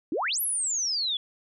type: exponential two-way sweep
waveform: sine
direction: up then down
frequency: 269.5 to 11870 to 3348 Hz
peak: -25 dBFS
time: 0.12-1.17 s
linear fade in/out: 2 ms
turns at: 0.41 s
effects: none